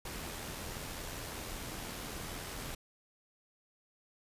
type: noise with amplitude modulation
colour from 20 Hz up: pink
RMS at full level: -41 dBFS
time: 0.05-2.75 s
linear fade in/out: 5 ms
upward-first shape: sine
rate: 85.2 Hz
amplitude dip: 30%
effects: resampled to 32000 Hz